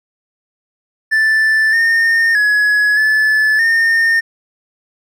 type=tone with pitch steps; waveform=triangle; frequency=1761 / 1827 / 1686 / 1734 / 1824 Hz; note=A6 / A#6 / G#6 / A6 / A#6; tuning=+1 / -35 / +26 / -26 / -38 cents; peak=-8 dBFS; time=1.11-4.21 s; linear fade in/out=20 ms; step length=620 ms; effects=none